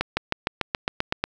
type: accelerating click train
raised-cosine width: 0.3 ms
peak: -6 dBFS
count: 10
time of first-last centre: 0.01-1.24 s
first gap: 160 ms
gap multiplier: 0.96
effects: 8-bit